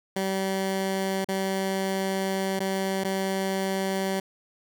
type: tone with dropouts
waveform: 15% pulse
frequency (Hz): 192.2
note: G3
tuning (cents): -34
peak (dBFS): -19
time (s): 0.16-4.2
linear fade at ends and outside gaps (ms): 5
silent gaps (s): 1.246-1.286 / 2.593-2.602 / 3.038-3.046
effects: none